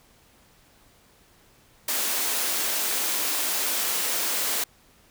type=high-pass noise; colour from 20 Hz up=white; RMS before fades=-26 dBFS; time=1.88-4.64 s; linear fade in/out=5 ms; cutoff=240 Hz; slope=24 dB/octave; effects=pink hiss -58 dBFS RMS until 5.1 s